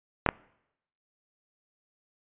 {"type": "clicks", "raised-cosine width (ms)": 0.5, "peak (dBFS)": -6, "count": 2, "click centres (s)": [0.263, 0.289], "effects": ["noise-tail reverb RT60 0.8 s tail -24 dB re dry", "resampled to 8000 Hz"]}